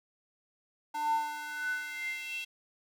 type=tone with high-pass filter sweep; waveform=square; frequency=298.8 Hz; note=D4; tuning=30 cents sharp; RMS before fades=-35 dBFS; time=0.94-2.45 s; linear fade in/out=10 ms; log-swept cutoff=760 to 2900 Hz; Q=9.8; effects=none